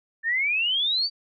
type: exponential sweep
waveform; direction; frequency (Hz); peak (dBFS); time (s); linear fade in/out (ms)
sine; up; 1760 to 4699; -21; 0.23-1.1; 50
effects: none